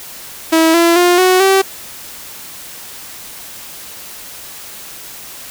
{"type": "tone with pitch steps", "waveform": "sawtooth", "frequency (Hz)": [323.8, 338.3, 353.5, 369.4, 386], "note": ["E4", "E4", "F4", "F#4", "G4"], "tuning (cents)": [-31, 45, 21, -3, -27], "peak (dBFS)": -4, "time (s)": [0.52, 1.62], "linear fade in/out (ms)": 10, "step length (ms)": 220, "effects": ["white hiss -32 dBFS RMS until 5.5 s"]}